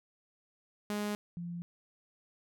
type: tone pair in turn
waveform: sawtooth / sine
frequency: 207.7 / 172.62 Hz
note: G#3 / F3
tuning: 0 / -20 cents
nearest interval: minor third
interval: 320 cents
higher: first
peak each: -29 / -37 dBFS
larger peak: first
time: 0.9-1.15 / 1.37-1.62 s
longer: neither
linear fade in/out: 0 ms
effects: none